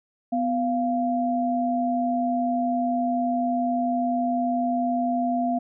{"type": "tone pair together", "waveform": "sine", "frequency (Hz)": [249.1, 693.3], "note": ["B3", "F5"], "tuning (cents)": [15, -13], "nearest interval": "octave + tritone", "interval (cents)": 1772, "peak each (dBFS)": -24, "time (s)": [0.32, 5.59], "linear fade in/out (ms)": 10, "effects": []}